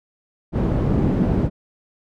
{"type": "low-pass noise", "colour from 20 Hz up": "white", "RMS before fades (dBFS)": -19, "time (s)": [0.52, 1.5], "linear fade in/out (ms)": 50, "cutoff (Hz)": 250, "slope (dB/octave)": 12, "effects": []}